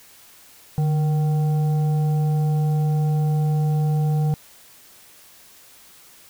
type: tone with frequency modulation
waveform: sine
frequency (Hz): 150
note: D3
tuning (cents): +37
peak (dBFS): -17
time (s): 0.78-4.34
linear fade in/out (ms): 0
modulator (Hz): 620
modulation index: 0.29
effects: white hiss -49 dBFS RMS until 6.29 s